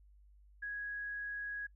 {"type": "tone", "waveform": "sine", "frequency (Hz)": 1661.2, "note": "G#6", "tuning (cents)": 0, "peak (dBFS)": -38, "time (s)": [0.62, 1.67], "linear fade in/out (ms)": 10, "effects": ["noise-tail reverb RT60 0.1 s tail -22 dB re dry", "added 50 Hz sine -59 dBFS peak until 1.75 s"]}